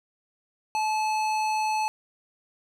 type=tone with low-pass filter; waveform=square; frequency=864 Hz; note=A5; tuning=32 cents flat; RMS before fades=-26 dBFS; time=0.75-1.88 s; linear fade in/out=0 ms; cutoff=9400 Hz; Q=0.5; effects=none